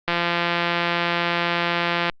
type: click train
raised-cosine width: 0.3 ms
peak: -5 dBFS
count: 348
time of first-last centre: 0.08-2.097 s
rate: 172 Hz
effects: low-pass 4000 Hz 12 dB/octave + Opus 48 kbps